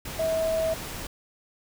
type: tone in noise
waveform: sine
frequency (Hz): 646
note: E5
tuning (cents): -35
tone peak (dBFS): -23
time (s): 0.19-0.74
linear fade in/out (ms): 5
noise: pink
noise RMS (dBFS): -36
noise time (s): 0.05-1.07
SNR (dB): +10
effects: none